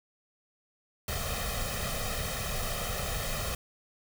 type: noise with comb filter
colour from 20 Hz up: pink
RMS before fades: -33 dBFS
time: 1.08-3.55 s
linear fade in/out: 2 ms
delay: 1.6 ms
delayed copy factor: +0.9
effects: none